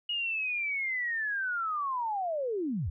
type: linear sweep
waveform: sine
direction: down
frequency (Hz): 2894 to 61.74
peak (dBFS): -29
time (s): 0.09-2.9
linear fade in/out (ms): 5
effects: none